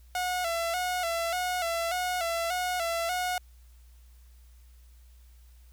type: tone with vibrato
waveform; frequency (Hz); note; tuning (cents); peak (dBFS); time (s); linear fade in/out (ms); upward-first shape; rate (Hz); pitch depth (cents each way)
sawtooth; 698.5; F5; 0; -24; 0.15-3.38; 2; square; 1.7; 68
effects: added 60 Hz sine -51 dBFS peak until 5.72 s + white hiss -66 dBFS RMS until 5.72 s